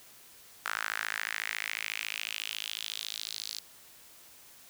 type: tone with high-pass filter sweep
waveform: sawtooth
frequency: 54 Hz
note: A1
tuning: 32 cents flat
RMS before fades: -37 dBFS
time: 0.65-3.59 s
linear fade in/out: 0 ms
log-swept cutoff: 1400 to 4500 Hz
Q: 3.4
effects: white hiss -55 dBFS RMS until 4.69 s